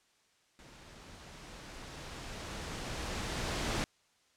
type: noise with level ramp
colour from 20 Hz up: pink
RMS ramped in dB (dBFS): -55 to -33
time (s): 0.59-3.84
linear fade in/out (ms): 0
effects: white hiss -70 dBFS RMS until 4.36 s + low-pass 7000 Hz 12 dB/octave